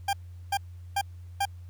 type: tone bursts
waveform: 40% pulse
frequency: 797 Hz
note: G5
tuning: 28 cents sharp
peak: -23 dBFS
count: 4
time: 0.08-1.454 s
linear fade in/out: 5 ms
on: 51 ms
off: 390 ms
effects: added 88 Hz sine -41 dBFS peak until 1.69 s + pink hiss -66 dBFS RMS until 1.69 s